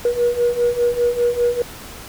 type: beating tone pair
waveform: sine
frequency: 477.7 / 482.7 Hz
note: A#4 / B4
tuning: +42 / -40 cents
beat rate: 5 Hz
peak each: -19 / -16 dBFS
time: 0.05-1.62 s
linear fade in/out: 2 ms
effects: tanh soft clip ceiling -9 dBFS + pink hiss -36 dBFS RMS until 2.08 s